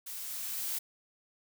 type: noise with level ramp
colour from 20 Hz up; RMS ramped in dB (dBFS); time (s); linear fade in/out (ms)
blue; -42 to -34; 0.06-0.79; 10
effects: none